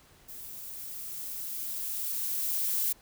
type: noise with level ramp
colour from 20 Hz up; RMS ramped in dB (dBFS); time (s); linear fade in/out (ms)
violet; -44 to -28; 0.28-2.93; 10
effects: pink hiss -59 dBFS RMS until 3.01 s